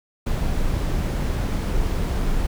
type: noise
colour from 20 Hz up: brown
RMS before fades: -22 dBFS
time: 0.26-2.47 s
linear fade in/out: 10 ms
effects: none